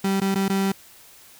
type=tone with dropouts; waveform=35% pulse; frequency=194.6 Hz; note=G3; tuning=12 cents flat; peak=-18 dBFS; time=0.04-0.72 s; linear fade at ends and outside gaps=5 ms; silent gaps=0.202-0.215 / 0.346-0.355 / 0.483-0.497 s; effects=white hiss -49 dBFS RMS until 1.39 s